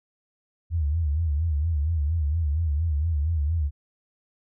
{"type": "tone with vibrato", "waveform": "sine", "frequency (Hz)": 77.78, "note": "D#2", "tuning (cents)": 0, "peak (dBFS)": -21, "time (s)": [0.7, 3.71], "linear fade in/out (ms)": 50, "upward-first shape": "sine", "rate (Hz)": 4.3, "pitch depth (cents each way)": 150, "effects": []}